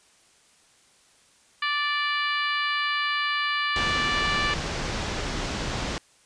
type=harmonic tone; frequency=585 Hz; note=D5; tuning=7 cents flat; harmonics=2 / 3 / 4 / 5 / 6 / 7 / 8; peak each=-28 / -28 / -31 / -32 / -37 / -37 / -41 dBFS; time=1.62-4.54 s; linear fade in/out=5 ms
type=low-pass noise; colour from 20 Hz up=pink; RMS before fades=-30 dBFS; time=3.76-5.98 s; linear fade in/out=0 ms; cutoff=6400 Hz; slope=24 dB/octave
effects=white hiss -59 dBFS RMS until 6.25 s + resampled to 22050 Hz